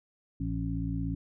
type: harmonic tone with a mistuned harmonic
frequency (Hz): 56.9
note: A#1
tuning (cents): -41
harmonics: 1 / 2 / 3 / 5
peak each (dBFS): -35 / -35 / -35 / -35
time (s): 0.4-1.15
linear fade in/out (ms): 5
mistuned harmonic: 5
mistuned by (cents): -60
effects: none